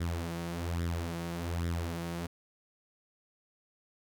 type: tone with flanger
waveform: sawtooth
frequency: 84.9 Hz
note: F2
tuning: 48 cents flat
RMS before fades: -35 dBFS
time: 0-2.27 s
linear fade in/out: 10 ms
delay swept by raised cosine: 0.55 to 6.45 ms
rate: 1.2 Hz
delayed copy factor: +0.65
effects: none